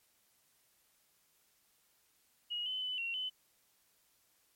sine tone with pitch steps, 2892 / 3035 / 3004 / 2740 / 3026 Hz, F#7 / F#7 / F#7 / F7 / F#7, -40 / +43 / +26 / -34 / +38 cents, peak -35 dBFS, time 2.5-3.3 s, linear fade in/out 20 ms, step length 160 ms, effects white hiss -72 dBFS RMS until 4.55 s + MP3 64 kbps

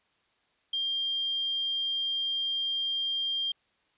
sine tone, 3195 Hz, G7, 32 cents sharp, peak -27 dBFS, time 0.73-3.52 s, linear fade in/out 5 ms, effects white hiss -70 dBFS RMS until 3.97 s + resampled to 8000 Hz

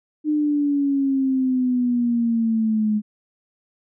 sine exponential sweep, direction down, 304.8 to 210 Hz, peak -17 dBFS, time 0.24-3.02 s, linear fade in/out 50 ms, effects none

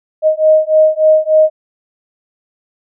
sine beating tone pair, 622.3 / 625.7 Hz, D#5 / D#5, 0 / +10 cents, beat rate 3.4 Hz, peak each -10 dBFS, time 0.22-1.5 s, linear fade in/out 50 ms, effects none

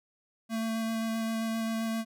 square tone with vibrato, 224.6 Hz, A3, 36 cents sharp, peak -30 dBFS, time 0.49-2.05 s, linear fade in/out 50 ms, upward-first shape square, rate 7.6 Hz, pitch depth 8 cents each way, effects none

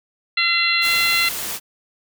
harmonic tone, 683 Hz, F5, 39 cents flat, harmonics 2 / 3 / 4 / 5 / 6, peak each -26 / -20 / -21 / -27 / -21 dBFS, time 0.37-1.29 s, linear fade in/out 5 ms
white noise, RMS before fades -27 dBFS, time 0.81-1.6 s, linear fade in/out 50 ms
effects none

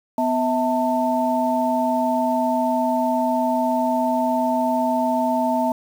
sine tone cluster, 249.7 / 650 / 893 Hz, B3 / E5 / A5, +19 / -24 / +25 cents, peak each -22 dBFS, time 0.18-5.72 s, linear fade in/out 2 ms, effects 7-bit

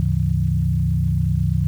sine tone cluster, 74.2 / 103.1 / 137.9 / 166.2 Hz, D2 / G#2 / C#3 / E3, +18 / -12 / -9 / +15 cents, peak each -22 dBFS, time 0-1.67 s, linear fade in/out 0 ms, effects 8-bit

